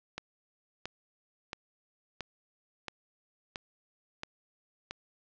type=click train; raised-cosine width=0.2 ms; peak=-19 dBFS; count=8; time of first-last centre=0.18-4.91 s; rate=1.48 Hz; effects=low-pass 5000 Hz 12 dB/octave